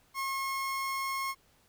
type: tone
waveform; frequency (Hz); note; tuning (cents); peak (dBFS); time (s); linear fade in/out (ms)
30% pulse; 1081; C#6; -44; -29; 0.14-1.35; 50
effects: pink hiss -66 dBFS RMS until 1.68 s